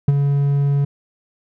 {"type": "tone with ADSR envelope", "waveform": "triangle", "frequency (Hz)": 141.4, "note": "C#3", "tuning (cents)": 35, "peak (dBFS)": -5, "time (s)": [0.08, 0.85], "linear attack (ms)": 4, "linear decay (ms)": 29, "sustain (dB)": -7, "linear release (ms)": 8, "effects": []}